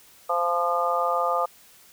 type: harmonic tone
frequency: 173.3 Hz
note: F3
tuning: 13 cents flat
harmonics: 3 / 4 / 5 / 6 / 7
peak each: -27 / -27 / -29 / -34 / -25 dBFS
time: 0.29-1.46 s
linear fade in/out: 10 ms
effects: white hiss -53 dBFS RMS until 1.92 s